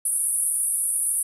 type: band-pass noise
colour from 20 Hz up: white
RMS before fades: -24 dBFS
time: 0.05-1.23 s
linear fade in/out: 5 ms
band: 9200 to 11000 Hz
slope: 96 dB/octave
effects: none